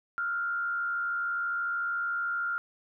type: tone with frequency modulation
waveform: sine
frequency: 1396.9 Hz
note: F6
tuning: in tune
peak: -28 dBFS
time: 0.18-2.58 s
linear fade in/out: 0 ms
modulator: 73.2 Hz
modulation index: 0.54
effects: none